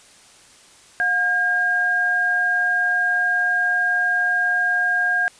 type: tone pair together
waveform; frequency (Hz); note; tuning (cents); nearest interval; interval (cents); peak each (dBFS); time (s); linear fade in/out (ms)
sine; 720 / 1616.3; F#5 / G#6; -47 / -47; octave + major second; 1400; -26 / -17; 1-5.28; 0
effects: white hiss -49 dBFS RMS until 5.39 s + resampled to 22050 Hz